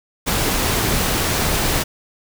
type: noise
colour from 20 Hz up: pink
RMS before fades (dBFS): -19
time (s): 0.26-1.84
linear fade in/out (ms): 20
effects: none